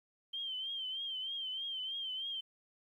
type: tone with vibrato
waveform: sine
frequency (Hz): 3136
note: G7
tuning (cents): 0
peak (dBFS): -37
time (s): 0.33-2.41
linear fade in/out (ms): 10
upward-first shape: triangle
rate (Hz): 3.2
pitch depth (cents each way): 81
effects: 12-bit